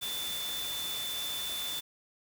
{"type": "tone in noise", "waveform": "sine", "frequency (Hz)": 3520, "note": "A7", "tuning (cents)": 0, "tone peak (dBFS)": -35, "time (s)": [0.01, 1.81], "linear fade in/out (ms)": 20, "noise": "white", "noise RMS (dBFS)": -39, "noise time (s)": [0.01, 1.81], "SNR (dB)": 1, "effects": []}